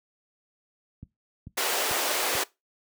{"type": "click train", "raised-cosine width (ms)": 5, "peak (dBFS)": -27, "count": 4, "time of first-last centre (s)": [1.03, 2.352], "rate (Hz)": 2.27}
{"type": "high-pass noise", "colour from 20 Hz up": "pink", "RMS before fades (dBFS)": -27, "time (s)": [1.57, 2.44], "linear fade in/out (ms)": 10, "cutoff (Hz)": 400, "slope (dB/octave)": 24}
{"effects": ["noise-tail reverb RT60 0.2 s tail -20 dB re dry", "high-pass 60 Hz 12 dB/octave"]}